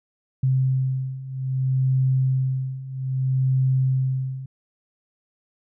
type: beating tone pair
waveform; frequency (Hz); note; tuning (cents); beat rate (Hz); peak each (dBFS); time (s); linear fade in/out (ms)
sine; 130.81 / 131.43; C3 / C3; 0 / +8; 0.62; -24 / -21; 0.43-4.46; 5
effects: none